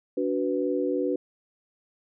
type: chord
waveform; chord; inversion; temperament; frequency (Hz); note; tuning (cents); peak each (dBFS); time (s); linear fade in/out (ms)
sine; B minor; first; equal with one note detuned; 287.6 / 370 / 493.9; D4 / F#4 / B4; -36 / 0 / 0; -28; 0.17-1.16; 5
effects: none